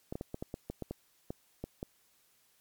clicks, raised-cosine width 2 ms, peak -24 dBFS, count 12, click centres 0.125 / 0.155 / 0.211 / 0.344 / 0.425 / 0.541 / 0.7 / 0.823 / 0.91 / 1.305 / 1.64 / 1.829 s, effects white hiss -69 dBFS RMS until 2.6 s + MP3 96 kbps

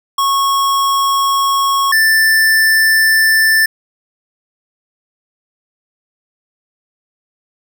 square tone pair in turn, 1100 / 1769.4 Hz, C#6 / A6, -14 / +9 cents, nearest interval minor sixth, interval 823 cents, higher second, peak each -12 / -9 dBFS, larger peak second, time 0.18-1.92 / 1.92-3.66 s, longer neither, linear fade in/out 5 ms, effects none

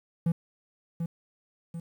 triangle tone with echo, 167.4 Hz, E3, 27 cents sharp, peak -20 dBFS, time 0.26-0.32 s, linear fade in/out 5 ms, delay 740 ms, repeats 2, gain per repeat -6 dB, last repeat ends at 1.8 s, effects 10-bit

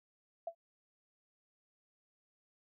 sine tone with exponential decay, 672 Hz, E5, 33 cents sharp, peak -33 dBFS, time 0.47-0.55 s, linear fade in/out 5 ms, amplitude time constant 16 ms, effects none

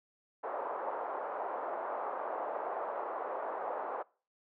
pink band-pass noise, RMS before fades -38 dBFS, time 0.43-4.03 s, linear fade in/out 10 ms, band 510 to 1100 Hz, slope 24 dB/octave, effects noise-tail reverb RT60 0.4 s tail -24 dB re dry

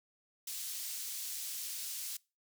pink high-pass noise, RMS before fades -41 dBFS, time 0.47-2.17 s, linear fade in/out 5 ms, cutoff 5200 Hz, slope 12 dB/octave, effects noise-tail reverb RT60 0.3 s tail -24 dB re dry

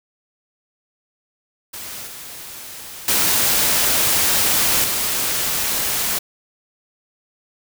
white noise with level steps, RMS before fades -32 / -35 / -17 / -21 dBFS, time 1.73-6.19 s, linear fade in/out 10 ms, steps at 2.07 / 3.08 / 4.84 s, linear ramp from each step 2 ms, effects none

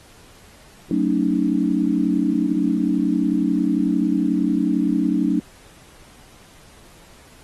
sine chord, D# half-diminished seventh, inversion first, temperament just, 186.68 / 224 / 280 / 311.1 Hz, F#3 / A3 / C#4 / D#4, +16 / +31 / +18 / 0 cents, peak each -23 / -23 / -21 / -22 dBFS, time 0.91-5.4 s, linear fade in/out 2 ms, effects pink hiss -49 dBFS RMS until 7.43 s + AAC 32 kbps

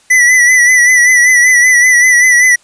square tone with vibrato, 1975.5 Hz, B6, in tune, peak -5 dBFS, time 0.1-2.56 s, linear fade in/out 10 ms, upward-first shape sine, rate 5.2 Hz, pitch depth 48 cents each way, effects white hiss -48 dBFS RMS until 2.63 s + resampled to 22050 Hz

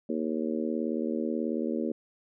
harmonic tone, 78.4 Hz, D#2, 14 cents sharp, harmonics 3 / 4 / 5 / 6 / 7, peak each -31 / -33 / -35 / -37 / -38 dBFS, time 0.09-1.92 s, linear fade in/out 5 ms, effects none

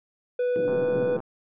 triangle tone, 493.7 Hz, B4, 1 cent flat, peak -20 dBFS, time 0.39-1.17 s, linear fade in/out 5 ms
white band-pass noise, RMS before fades -33 dBFS, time 0.56-1.19 s, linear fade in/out 0 ms, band 140 to 400 Hz, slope 24 dB/octave
click train, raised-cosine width 1 ms, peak -24 dBFS, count 69, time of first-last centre 0.68-1.203 s, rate 130 Hz
effects resampled to 8000 Hz

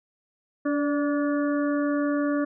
harmonic tone with a mistuned harmonic, 288.4 Hz, D4, 31 cents flat, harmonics 1 / 2 / 4 / 5 / 6, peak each -23 / -29 / -35 / -37 / -39 dBFS, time 0.65-2.45 s, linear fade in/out 10 ms, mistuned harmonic 2, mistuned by +26 cents, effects none

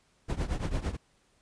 brown noise with tremolo, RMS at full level -27 dBFS, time 0.28-0.97 s, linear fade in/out 20 ms, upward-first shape triangle, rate 8.9 Hz, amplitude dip 90%, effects pink hiss -68 dBFS RMS until 1.41 s + resampled to 22050 Hz

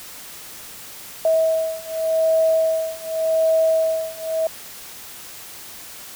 sine beating tone pair, 644 / 644.86 Hz, E5 / E5, -41 / -38 cents, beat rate 0.86 Hz, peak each -20 / -19 dBFS, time 1.25-4.47 s, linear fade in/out 2 ms, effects white hiss -38 dBFS RMS until 6.15 s

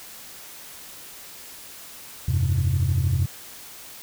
sine chord, F suspended second, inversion none, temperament equal with one note detuned, 85.21 / 98 / 130.81 Hz, F2 / G2 / C3, -42 / 0 / 0 cents, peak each -22 dBFS, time 2.28-3.26 s, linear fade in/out 5 ms, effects tanh soft clip ceiling -14 dBFS + white hiss -42 dBFS RMS until 4.02 s

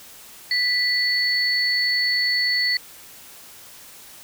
sine tone pair together, 1975.5 / 4435 Hz, B6 / C#8, 0 / 0 cents, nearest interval octave + major second, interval 1400 cents, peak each -21 dBFS, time 0.51-2.77 s, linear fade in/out 2 ms, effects white hiss -44 dBFS RMS until 4.23 s

